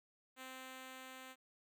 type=tone with level ramp; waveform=5% pulse; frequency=260 Hz; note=C4; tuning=11 cents flat; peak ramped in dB=-37 to -40 dBFS; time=0.36-1.36 s; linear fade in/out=50 ms; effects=none